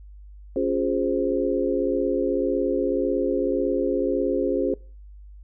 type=chord; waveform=sine; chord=Db major seventh; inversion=none; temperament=equal with one note detuned; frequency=277.2 / 353.5 / 415.3 / 523.3 Hz; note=Db4 / F4 / Ab4 / C5; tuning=0 / +21 / 0 / 0 cents; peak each=-26 dBFS; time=0.56-4.74 s; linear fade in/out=2 ms; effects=noise-tail reverb RT60 0.4 s tail -23 dB re dry + added 50 Hz sine -41 dBFS peak until 5.43 s